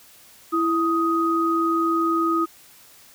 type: tone pair together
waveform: sine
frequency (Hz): 331.3 / 1251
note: E4 / D#6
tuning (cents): +9 / +9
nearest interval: octave + major seventh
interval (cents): 2300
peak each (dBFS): -21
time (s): 0.52-2.46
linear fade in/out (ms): 20
effects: white hiss -50 dBFS RMS until 3.14 s